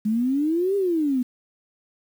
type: exponential two-way sweep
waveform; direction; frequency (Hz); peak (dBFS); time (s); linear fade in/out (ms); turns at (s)
sine; up then down; 207.7 to 406.6 to 242.5; -19; 0.05-1.23; 10; 0.76
effects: 8-bit